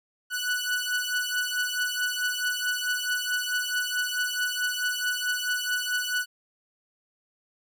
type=beating tone pair; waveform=sawtooth; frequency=1479 / 1483.6 Hz; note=F#6 / F#6; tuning=-1 / +4 cents; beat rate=4.6 Hz; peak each=-25 / -26 dBFS; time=0.3-6.26 s; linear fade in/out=50 ms; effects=none